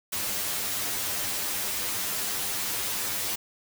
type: noise with comb filter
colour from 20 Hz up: white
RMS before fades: -30 dBFS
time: 0.12-3.36 s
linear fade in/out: 10 ms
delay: 10 ms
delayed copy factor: +0.6
effects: none